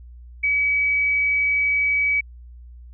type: tone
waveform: sine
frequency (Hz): 2278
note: C#7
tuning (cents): +47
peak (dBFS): -17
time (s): 0.43-2.21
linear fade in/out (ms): 10
effects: added 60 Hz sine -39 dBFS peak until 2.93 s